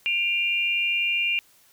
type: tone pair together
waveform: sine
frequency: 2400 / 2784 Hz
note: D7 / F7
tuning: +37 / -6 cents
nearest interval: minor third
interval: 257 cents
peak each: -24 dBFS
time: 0.06-1.39 s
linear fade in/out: 0 ms
effects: white hiss -58 dBFS RMS until 1.72 s